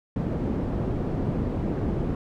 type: low-pass noise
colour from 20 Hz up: white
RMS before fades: -27 dBFS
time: 0.16-2.15 s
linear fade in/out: 2 ms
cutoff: 270 Hz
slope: 12 dB/octave
effects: none